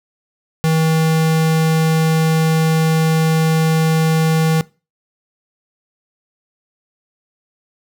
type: tone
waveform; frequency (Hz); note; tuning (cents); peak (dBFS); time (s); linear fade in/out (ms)
square; 160; D#3; +49; -13; 0.64-4.61; 0
effects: noise-tail reverb RT60 0.3 s tail -21 dB re dry